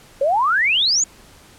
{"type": "exponential sweep", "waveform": "sine", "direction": "up", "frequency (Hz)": [523.3, 7100], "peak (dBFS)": -14, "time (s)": [0.21, 1.04], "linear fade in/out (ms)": 5, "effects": ["pink hiss -47 dBFS RMS until 1.58 s", "low-pass 12000 Hz 12 dB/octave"]}